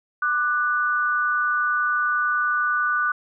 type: tone pair together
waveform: sine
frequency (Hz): 1189 / 1480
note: D6 / F#6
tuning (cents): +21 / 0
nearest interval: major third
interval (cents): 379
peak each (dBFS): -23 / -21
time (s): 0.22-3.12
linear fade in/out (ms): 5
effects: none